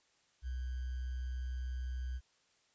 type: tone with sample-and-hold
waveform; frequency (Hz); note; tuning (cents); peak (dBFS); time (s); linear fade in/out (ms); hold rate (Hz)
sine; 63.2; B1; +41; -36; 0.42-2.21; 50; 1575
effects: white hiss -72 dBFS RMS until 2.74 s + resampled to 16000 Hz